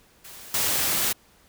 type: noise with level steps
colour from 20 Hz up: white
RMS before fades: -43 / -24 dBFS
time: 0.24-1.13 s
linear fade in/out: 10 ms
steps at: 0.54 s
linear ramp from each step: 2 ms
effects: pink hiss -58 dBFS RMS until 1.48 s